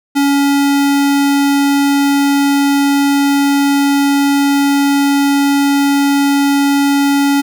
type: tone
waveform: square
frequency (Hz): 281.2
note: C#4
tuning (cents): +25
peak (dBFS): -10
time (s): 0.15-7.42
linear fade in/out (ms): 20
effects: none